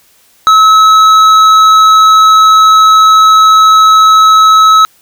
sine tone with hard clipping, 1293 Hz, E6, 34 cents flat, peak -3 dBFS, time 0.47-4.85 s, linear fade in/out 0 ms, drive 8 dB, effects white hiss -47 dBFS RMS until 5.01 s

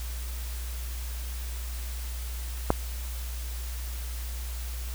click, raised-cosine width 1 ms, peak -6 dBFS, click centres 2.704 s, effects added 60 Hz sine -32 dBFS peak until 4.94 s + white hiss -43 dBFS RMS until 4.94 s

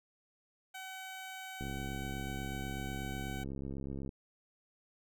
15% pulse tone, 758 Hz, F#5, 42 cents sharp, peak -37 dBFS, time 0.74-3.44 s, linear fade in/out 10 ms
click train, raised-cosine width 3 ms, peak -29 dBFS, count 170, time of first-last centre 1.61-4.092 s, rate 68.1 Hz
effects none

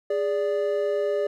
triangle tone pair together, 412.2 / 583 Hz, G#4 / D5, -13 / -13 cents, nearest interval tritone, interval 600 cents, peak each -23 dBFS, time 0.1-1.27 s, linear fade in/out 5 ms, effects none

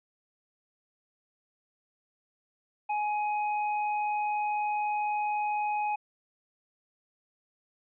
triangle tone with hard clipping, 838 Hz, G#5, 15 cents sharp, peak -29 dBFS, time 2.89-5.96 s, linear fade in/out 10 ms, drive 13 dB, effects resampled to 8000 Hz

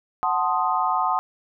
sine chord, F# diminished seventh, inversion none, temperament equal, 740 / 880 / 1046.5 / 1244.5 Hz, F#5 / A5 / C6 / Eb6, 0 / 0 / 0 / 0 cents, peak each -25 dBFS, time 0.23-1.19 s, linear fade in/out 0 ms, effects none

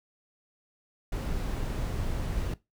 brown noise, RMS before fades -31 dBFS, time 1.12-2.54 s, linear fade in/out 5 ms, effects noise-tail reverb RT60 0.2 s tail -19 dB re dry

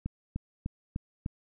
click train, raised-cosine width 5 ms, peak -20 dBFS, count 5, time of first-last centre 0.06-1.261 s, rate 3.33 Hz, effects none

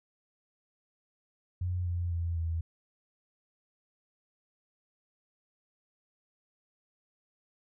sine tone with pitch steps, 89.7 / 87.2 / 84.76 / 82.4 Hz, F2 / F2 / E2 / E2, +47 / -2 / +49 / 0 cents, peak -29 dBFS, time 1.61-2.61 s, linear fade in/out 5 ms, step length 250 ms, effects none

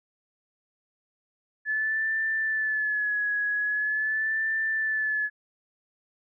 sine tone with vibrato, 1723 Hz, A6, 37 cents flat, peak -24 dBFS, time 1.65-5.3 s, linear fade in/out 50 ms, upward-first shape sine, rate 0.43 Hz, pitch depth 51 cents each way, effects none

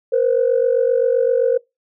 sine tone pair together, 472.3 / 520 Hz, A#4 / C5, +23 / -11 cents, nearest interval major second, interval 166 cents, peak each -15 / -16 dBFS, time 0.12-1.58 s, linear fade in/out 10 ms, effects noise-tail reverb RT60 0.2 s tail -24 dB re dry + tanh soft clip ceiling -7 dBFS

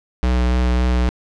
square tone with vibrato, 61.74 Hz, B1, in tune, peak -15 dBFS, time 0.23-1.09 s, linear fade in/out 0 ms, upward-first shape sine, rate 3.6 Hz, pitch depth 16 cents each way, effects low-pass 5000 Hz 12 dB/octave

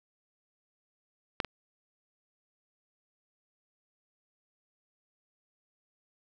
clicks, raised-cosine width 0.3 ms, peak -12 / -21 dBFS, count 2, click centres 1.402 / 1.447 s, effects none

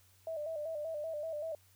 sine tone with vibrato, 622 Hz, D#5, 1 cent flat, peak -36 dBFS, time 0.27-1.55 s, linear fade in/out 2 ms, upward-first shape square, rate 5.2 Hz, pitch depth 74 cents each way, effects added 93 Hz sine -66 dBFS peak until 1.75 s + white hiss -67 dBFS RMS until 1.75 s

